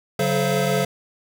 square tone cluster, 142 / 187.4 / 431.3 / 523 / 681 Hz, C#3 / F#3 / A4 / C5 / F5, +42 / +22 / -35 / -1 / -44 cents, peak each -26 dBFS, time 0.19-0.85 s, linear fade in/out 5 ms, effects none

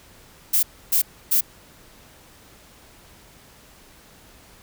violet noise bursts, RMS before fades -18 dBFS, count 3, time 0.53-1.41 s, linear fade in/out 10 ms, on 100 ms, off 290 ms, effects pink hiss -50 dBFS RMS until 4.62 s

